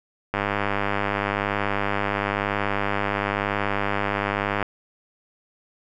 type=click train; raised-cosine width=0.5 ms; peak=-8 dBFS; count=434; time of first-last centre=0.34-4.627 s; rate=101 Hz; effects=none